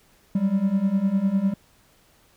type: beating tone pair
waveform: triangle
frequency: 189.2 / 199.1 Hz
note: F#3 / G3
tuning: +39 / +27 cents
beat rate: 9.9 Hz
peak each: -22 / -19 dBFS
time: 0.35-1.54 s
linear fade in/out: 5 ms
effects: pink hiss -59 dBFS RMS until 2.36 s